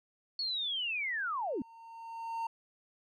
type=linear sweep; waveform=sine; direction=down; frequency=4435 to 211.7 Hz; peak=-32 dBFS; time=0.39-1.62 s; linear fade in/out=2 ms
type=tone with exponential growth; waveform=triangle; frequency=914 Hz; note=A#5; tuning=34 cents flat; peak=-30 dBFS; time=0.99-2.47 s; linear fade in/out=5 ms; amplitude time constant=320 ms
effects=none